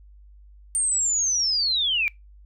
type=linear sweep; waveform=sine; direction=down; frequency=8870 to 2302 Hz; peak=-20 dBFS; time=0.75-2.08 s; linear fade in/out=0 ms; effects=noise-tail reverb RT60 0.2 s tail -25 dB re dry + added 50 Hz sine -46 dBFS peak until 2.45 s